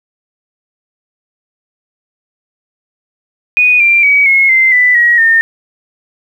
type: tone with pitch steps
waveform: sine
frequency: 2476 / 2370 / 2268 / 2170 / 2077 / 1988 / 1902.7 / 1820.9 Hz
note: D#7 / D7 / C#7 / C#7 / C7 / B6 / A#6 / A#6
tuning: -9 / +15 / +39 / -37 / -13 / +11 / +35 / -41 cents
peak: -5 dBFS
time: 3.57-5.41 s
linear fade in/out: 0 ms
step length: 230 ms
effects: 7-bit